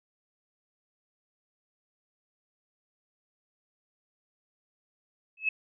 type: tone with exponential growth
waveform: sine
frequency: 2591 Hz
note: E7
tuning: 30 cents flat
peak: -20 dBFS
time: 5.37-5.49 s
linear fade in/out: 5 ms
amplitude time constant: 26 ms
effects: none